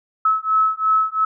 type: beating tone pair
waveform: sine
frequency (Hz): 1294 / 1296.9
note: E6 / E6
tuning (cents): -32 / -29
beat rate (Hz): 2.9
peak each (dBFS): -18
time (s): 0.25-1.25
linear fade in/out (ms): 5
effects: none